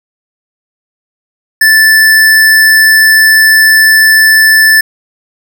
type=tone; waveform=square; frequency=1757 Hz; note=A6; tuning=3 cents flat; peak=-3 dBFS; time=1.61-4.81 s; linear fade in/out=5 ms; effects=none